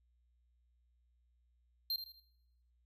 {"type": "tone with echo", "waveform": "square", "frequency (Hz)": 4174, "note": "C8", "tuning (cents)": -5, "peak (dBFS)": -34, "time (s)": [1.9, 1.96], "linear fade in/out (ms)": 2, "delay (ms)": 80, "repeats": 3, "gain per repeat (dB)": -9, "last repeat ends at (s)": 2.2, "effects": ["noise-tail reverb RT60 0.8 s tail -20 dB re dry", "added 60 Hz sine -70 dBFS peak until 2.85 s"]}